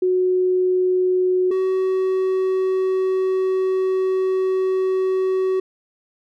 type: tone pair in turn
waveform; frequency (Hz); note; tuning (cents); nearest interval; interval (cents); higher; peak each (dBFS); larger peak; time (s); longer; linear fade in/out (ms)
sine / triangle; 367.3 / 376.5; F#4 / F#4; -13 / +30; unison; 43; second; -15; neither; 0.02-1.51 / 1.51-5.6; second; 5
effects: none